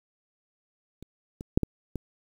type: clicks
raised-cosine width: 3 ms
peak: -30 / -24 / -6 / -13 / -19 dBFS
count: 5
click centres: 1.026 / 1.409 / 1.575 / 1.633 / 1.957 s
effects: 8-bit